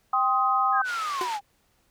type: chord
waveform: sine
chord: C minor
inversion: second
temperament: just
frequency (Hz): 784.9 / 1046.5 / 1255.8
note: G5 / C6 / Eb6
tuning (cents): +2 / 0 / +16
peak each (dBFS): -25 / -28 / -22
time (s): 0.13-0.82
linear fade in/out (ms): 5
type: linear sweep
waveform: sine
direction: down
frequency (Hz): 1680 to 784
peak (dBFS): -27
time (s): 0.72-1.41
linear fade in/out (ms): 50
type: band-pass noise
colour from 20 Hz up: pink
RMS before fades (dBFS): -38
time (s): 0.84-1.4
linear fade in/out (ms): 50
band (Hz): 1200 to 5500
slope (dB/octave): 12
type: tone with exponential decay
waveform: sawtooth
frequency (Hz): 370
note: F#4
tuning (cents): 0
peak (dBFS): -22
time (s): 1.21-1.34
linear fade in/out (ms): 2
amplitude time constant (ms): 27
effects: pink hiss -67 dBFS RMS until 1.9 s